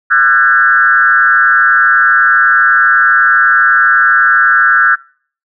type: tone with frequency modulation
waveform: sine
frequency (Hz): 1496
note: F#6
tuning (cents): +19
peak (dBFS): -5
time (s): 0.1-4.96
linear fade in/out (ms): 20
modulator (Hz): 140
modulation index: 1.3
effects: noise-tail reverb RT60 0.5 s tail -25 dB re dry